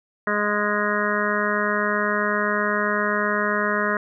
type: harmonic tone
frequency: 207.7 Hz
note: G#3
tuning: in tune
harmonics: 1 / 2 / 3 / 5 / 6 / 7 / 8 / 9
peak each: -28 / -28 / -28 / -28 / -28 / -28 / -28 / -28 dBFS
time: 0.27-3.97 s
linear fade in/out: 2 ms
effects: none